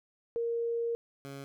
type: tone pair in turn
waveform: sine / 15% pulse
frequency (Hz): 466.2 / 138.6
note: A#4 / C#3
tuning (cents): 0 / 0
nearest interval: octave + major sixth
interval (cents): 2100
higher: first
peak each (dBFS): -29 / -35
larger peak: first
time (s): 0.36-0.95 / 1.25-1.44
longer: first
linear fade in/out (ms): 0
effects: none